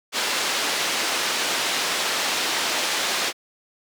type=low-pass noise; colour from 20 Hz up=white; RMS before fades=-24 dBFS; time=0.12-3.33 s; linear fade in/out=50 ms; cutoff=4900 Hz; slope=12 dB/octave; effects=high-pass 300 Hz 12 dB/octave